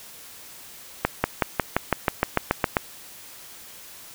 accelerating click train, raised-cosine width 0.5 ms, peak -3 dBFS, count 12, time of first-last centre 1.05-2.768 s, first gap 190 ms, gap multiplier 0.96, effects white hiss -44 dBFS RMS until 4.14 s

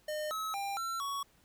square tone with pitch steps, 609 / 1289 / 796 / 1350 / 1118 Hz, D#5 / E6 / G5 / E6 / C#6, -37 / -39 / +26 / +41 / +14 cents, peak -35 dBFS, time 0.08-1.23 s, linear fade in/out 5 ms, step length 230 ms, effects pink hiss -67 dBFS RMS until 1.44 s

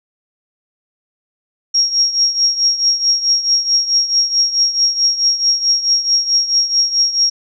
sine tone with tremolo, 5588 Hz, F8, in tune, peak -8 dBFS, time 1.74-7.3 s, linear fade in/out 10 ms, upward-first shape triangle, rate 4.6 Hz, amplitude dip 80%, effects none

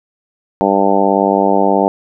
harmonic tone, 98.5 Hz, G2, 9 cents sharp, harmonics 2 / 3 / 4 / 5 / 6 / 7 / 8 / 9, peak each -18 / -18 / -18 / -18 / -18 / -18 / -18 / -18 dBFS, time 0.61-1.88 s, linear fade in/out 0 ms, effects none

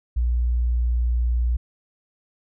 sine tone, 59.8 Hz, A#1, 45 cents sharp, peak -18 dBFS, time 0.16-1.57 s, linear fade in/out 10 ms, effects none

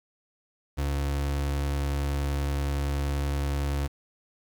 35% pulse tone, 70.6 Hz, C#2, 32 cents sharp, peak -24 dBFS, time 0.77-3.88 s, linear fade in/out 20 ms, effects 9-bit

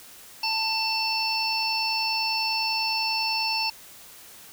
harmonic tone, 890 Hz, A5, 20 cents sharp, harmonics 1 / 3 / 5 / 6, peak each -29 / -29 / -29 / -29 dBFS, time 0.43-3.7 s, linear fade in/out 5 ms, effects white hiss -47 dBFS RMS until 4.52 s

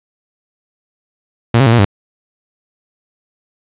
sawtooth tone with pitch steps, 116.6 / 135.5 / 113.4 / 119 / 99.7 Hz, A#2 / C#3 / A#2 / A#2 / G2, +1 / -39 / -47 / +36 / +30 cents, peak -3 dBFS, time 1.54-1.85 s, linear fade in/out 5 ms, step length 62 ms, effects resampled to 8000 Hz + 7-bit

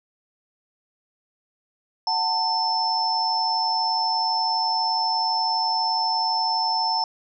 sine tone cluster, 745 / 897 / 5300 Hz, F#5 / A5 / E8, +12 / +33 / +9 cents, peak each -29 / -23 / -24 dBFS, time 2.07-7.04 s, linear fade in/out 2 ms, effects none

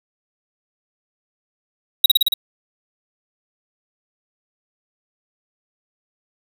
square tone with echo, 3831 Hz, A#7, 47 cents sharp, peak -6 dBFS, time 2.04-2.06 s, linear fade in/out 5 ms, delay 56 ms, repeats 5, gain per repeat -2 dB, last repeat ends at 2.34 s, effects 8-bit

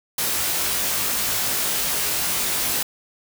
white noise with comb filter, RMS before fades -23 dBFS, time 0.18-2.83 s, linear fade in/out 5 ms, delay 19 ms, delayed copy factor +0.8, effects none

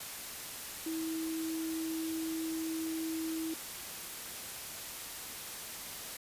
sine tone in noise, 322.6 Hz, E4, 37 cents flat, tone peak -34 dBFS, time 0.86-3.54 s, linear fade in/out 5 ms, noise white, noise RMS -43 dBFS, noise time 0-6.17 s, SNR +6 dB, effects resampled to 32000 Hz

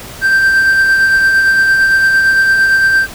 triangle tone with tremolo, 1568 Hz, G6, in tune, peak -4 dBFS, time 0.21-3.07 s, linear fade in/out 50 ms, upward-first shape sine, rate 8.8 Hz, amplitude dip 30%, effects pink hiss -30 dBFS RMS until 3.14 s

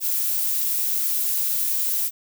violet noise, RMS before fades -23 dBFS, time 0-2.11 s, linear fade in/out 50 ms, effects none

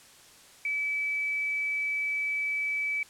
sine tone, 2300 Hz, D7, 37 cents flat, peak -27 dBFS, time 0.65-3.03 s, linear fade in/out 2 ms, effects white hiss -54 dBFS RMS until 3.09 s + low-pass 10000 Hz 12 dB/octave

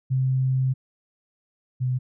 sine tone pair in turn, 130.81 / 127.16 Hz, C3 / C3, 0 / -49 cents, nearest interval unison, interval 49 cents, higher first, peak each -19 / -21 dBFS, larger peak first, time 0.1-0.74 / 1.8-1.99 s, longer first, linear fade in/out 20 ms, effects none

